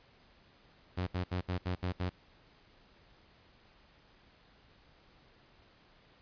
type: tone bursts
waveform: sawtooth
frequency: 90.8 Hz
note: F#2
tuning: 32 cents flat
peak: -28 dBFS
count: 7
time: 0.97-2.096 s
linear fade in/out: 10 ms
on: 100 ms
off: 71 ms
effects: pink hiss -63 dBFS RMS until 6.21 s + resampled to 11025 Hz